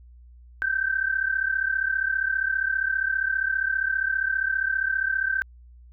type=tone pair together; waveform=sine; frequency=1538 / 1573 Hz; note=G6 / G6; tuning=-33 / +6 cents; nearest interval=unison; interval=39 cents; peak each=-25 dBFS; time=0.62-5.42 s; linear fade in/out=0 ms; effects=added 60 Hz sine -46 dBFS peak until 5.92 s